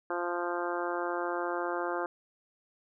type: harmonic tone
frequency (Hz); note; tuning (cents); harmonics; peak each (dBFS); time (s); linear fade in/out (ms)
174.61; F3; 0; 2 / 3 / 4 / 5 / 6 / 7 / 8 / 9; -35 / -37 / -38 / -39 / -40 / -40 / -41 / -42; 0.1-2.06; 2
effects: none